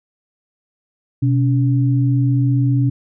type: tone pair together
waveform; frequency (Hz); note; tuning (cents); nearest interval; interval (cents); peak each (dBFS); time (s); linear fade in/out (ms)
sine; 126.28 / 283.5; B2 / C#4; +39 / +39; octave + major second; 1400; -13 / -20; 1.22-2.9; 10
effects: none